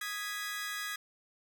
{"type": "chord", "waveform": "sawtooth", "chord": "G# minor", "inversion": "second", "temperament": "equal", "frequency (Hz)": [1244.5, 1661.2, 1975.5], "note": ["D#6", "G#6", "B6"], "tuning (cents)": [0, 0, 0], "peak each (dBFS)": [-39, -35, -38], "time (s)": [0.01, 0.96], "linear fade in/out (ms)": 5, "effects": []}